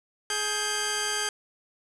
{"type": "tone pair together", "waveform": "10% pulse", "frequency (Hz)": [420.4, 1584.3], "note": ["G#4", "G6"], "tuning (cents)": [21, 18], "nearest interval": "octave + major seventh", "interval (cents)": 2297, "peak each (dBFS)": [-23, -19], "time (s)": [0.3, 1.29], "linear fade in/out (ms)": 2, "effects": ["resampled to 24000 Hz", "7-bit"]}